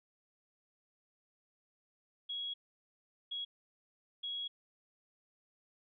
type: tone bursts at uneven times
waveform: sine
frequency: 3322 Hz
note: G#7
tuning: in tune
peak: -37 dBFS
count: 3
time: 2.29-2.54 / 3.31-3.45 / 4.23-4.48 s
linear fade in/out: 10 ms
effects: none